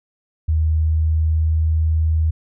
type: tone with pitch glide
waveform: sine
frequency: 78.8 to 79.53 Hz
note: D#2 to D#2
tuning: +23 to +38 cents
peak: -14 dBFS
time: 0.48-2.31 s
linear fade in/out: 10 ms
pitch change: +15 cents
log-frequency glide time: 0.69-1.73 s
effects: none